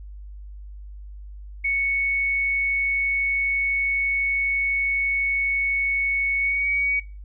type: tone with pitch glide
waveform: sine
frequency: 2217 to 2251 Hz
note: C#7 to C#7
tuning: 0 to +26 cents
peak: -20 dBFS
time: 1.64-7 s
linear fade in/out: 10 ms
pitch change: +26 cents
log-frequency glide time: 6.39-6.7 s
effects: noise-tail reverb RT60 0.3 s tail -18 dB re dry + added 50 Hz sine -36 dBFS peak until 7.24 s